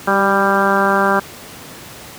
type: harmonic tone with a mistuned harmonic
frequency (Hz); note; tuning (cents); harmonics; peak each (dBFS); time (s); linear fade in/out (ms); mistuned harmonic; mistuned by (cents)
197.2; G3; +11; 1 / 2 / 3 / 4 / 5 / 6 / 7 / 8; -20 / -20 / -20 / -20 / -20 / -20 / -20 / -20; 0.07-1.2; 10; 2; -21
effects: pink hiss -35 dBFS RMS until 2.18 s + high-pass 100 Hz 12 dB/octave